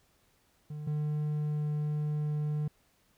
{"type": "tone pair in turn", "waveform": "triangle", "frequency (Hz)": [150.1, 150.1], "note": ["D3", "D3"], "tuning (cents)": [38, 38], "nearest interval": "unison", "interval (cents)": 0, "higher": "neither", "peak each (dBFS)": [-35, -27], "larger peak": "second", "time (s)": [[0.7, 0.87], [0.87, 2.68]], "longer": "second", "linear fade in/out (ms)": 5, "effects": ["pink hiss -69 dBFS RMS until 3.17 s"]}